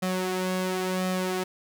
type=tone with flanger; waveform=sawtooth; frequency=185 Hz; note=F#3; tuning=in tune; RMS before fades=-28 dBFS; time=0.02-1.44 s; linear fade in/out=10 ms; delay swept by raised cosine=1.6 to 3.6 ms; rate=0.95 Hz; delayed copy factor=+0.6; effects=none